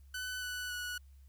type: tone with pitch steps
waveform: sawtooth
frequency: 1502 / 1485.6 / 1469.4 Hz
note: F#6 / F#6 / F#6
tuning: +26 / +7 / -12 cents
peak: -34 dBFS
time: 0.14-0.98 s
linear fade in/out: 5 ms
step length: 280 ms
effects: added 68 Hz sine -54 dBFS peak until 1.28 s + white hiss -75 dBFS RMS until 1.28 s